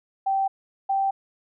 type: tone pair in turn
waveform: sine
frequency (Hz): 778 / 781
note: G5 / G5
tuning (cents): -13 / -7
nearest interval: unison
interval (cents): 6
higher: second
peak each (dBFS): -20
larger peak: neither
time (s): 0.26-0.48 / 0.89-1.11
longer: neither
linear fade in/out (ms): 10
effects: none